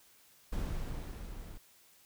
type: noise with level ramp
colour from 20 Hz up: brown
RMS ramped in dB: -34 to -47 dBFS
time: 0.52-1.58 s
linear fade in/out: 10 ms
effects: white hiss -63 dBFS RMS until 2.05 s